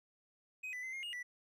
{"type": "tone with pitch steps", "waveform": "triangle", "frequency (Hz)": [2518, 1993, 2056, 2132, 2854, 1964], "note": ["D#7", "B6", "C7", "C7", "F7", "B6"], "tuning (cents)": [20, 15, -31, 32, 37, -10], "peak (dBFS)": -39, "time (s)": [0.63, 1.23], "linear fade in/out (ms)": 10, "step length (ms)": 100, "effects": []}